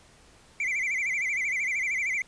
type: tone with vibrato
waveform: triangle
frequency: 2180 Hz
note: C#7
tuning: 29 cents flat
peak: -24 dBFS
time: 0.6-2.22 s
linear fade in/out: 2 ms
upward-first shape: sine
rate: 13 Hz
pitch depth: 150 cents each way
effects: pink hiss -56 dBFS RMS until 2.27 s + resampled to 22050 Hz